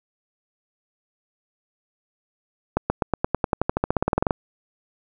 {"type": "accelerating click train", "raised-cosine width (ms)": 1, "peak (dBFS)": -5, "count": 21, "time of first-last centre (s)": [2.77, 4.308], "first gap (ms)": 130, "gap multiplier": 0.94, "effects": []}